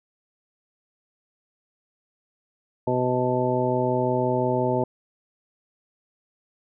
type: harmonic tone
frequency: 125.7 Hz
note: B2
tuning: 31 cents sharp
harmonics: 1 / 2 / 3 / 4 / 5 / 7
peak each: -28 / -28 / -26 / -28 / -27 / -28 dBFS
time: 2.87-4.84 s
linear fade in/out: 5 ms
effects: none